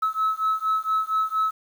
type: beating tone pair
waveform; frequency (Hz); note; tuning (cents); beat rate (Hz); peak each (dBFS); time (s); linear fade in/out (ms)
sine; 1293 / 1297.3; E6 / E6; -34 / -28; 4.3; -23; 0.02-1.51; 10
effects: tanh soft clip ceiling -16 dBFS + 8-bit